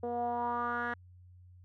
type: tone with low-pass filter sweep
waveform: 10% pulse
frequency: 239.4 Hz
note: A#3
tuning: 46 cents sharp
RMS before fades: -34 dBFS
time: 0.03-0.94 s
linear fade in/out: 5 ms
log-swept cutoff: 560 to 1800 Hz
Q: 4.4
effects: added 90 Hz sine -53 dBFS peak until 1.64 s